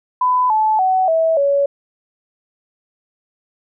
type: tone with pitch steps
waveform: sine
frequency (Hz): 1002 / 867.3 / 750.7 / 649.7 / 562.4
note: B5 / A5 / F#5 / E5 / C#5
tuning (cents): +25 / -25 / +25 / -25 / +25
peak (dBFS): -12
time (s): 0.21-1.66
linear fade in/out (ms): 5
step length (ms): 290
effects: none